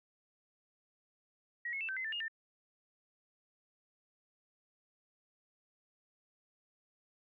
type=tone with pitch steps; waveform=sine; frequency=1905 / 2180 / 2655 / 1546 / 2054 / 1774 / 2844 / 1794 Hz; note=A#6 / C#7 / E7 / G6 / C7 / A6 / F7 / A6; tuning=+37 / -29 / +12 / -24 / -33 / +14 / +31 / +33 cents; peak=-36 dBFS; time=1.65-2.282 s; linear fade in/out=5 ms; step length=79 ms; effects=none

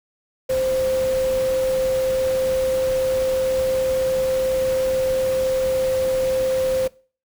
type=tone in noise; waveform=sine; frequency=522 Hz; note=C5; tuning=4 cents flat; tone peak=-18 dBFS; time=0.49-6.88 s; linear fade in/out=10 ms; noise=pink; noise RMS=-33 dBFS; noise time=0.49-6.88 s; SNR=+12 dB; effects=noise-tail reverb RT60 0.4 s tail -22 dB re dry

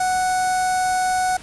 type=tone with notch filter; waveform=sawtooth; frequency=740 Hz; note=F#5; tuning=in tune; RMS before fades=-20 dBFS; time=0-1.37 s; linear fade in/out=5 ms; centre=2900 Hz; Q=0.54; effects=pink hiss -41 dBFS RMS until 1.42 s + resampled to 24000 Hz

